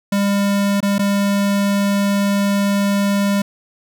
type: tone with dropouts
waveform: square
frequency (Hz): 200.5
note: G3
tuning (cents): +39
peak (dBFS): -15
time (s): 0.12-3.42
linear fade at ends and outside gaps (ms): 5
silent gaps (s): 0.805-0.827 / 0.983-0.992
effects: none